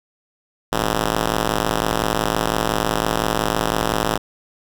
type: ring-modulated tone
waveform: 5% pulse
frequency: 110 Hz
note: A2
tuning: in tune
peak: -4 dBFS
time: 0.72-4.18 s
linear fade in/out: 10 ms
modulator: 77.9 Hz
effects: none